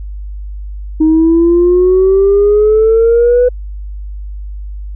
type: exponential sweep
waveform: sine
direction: up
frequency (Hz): 311.1 to 498.7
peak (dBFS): -4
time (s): 1-3.49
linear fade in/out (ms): 10
effects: tanh soft clip ceiling -2 dBFS + added 50 Hz sine -21 dBFS peak until 4.95 s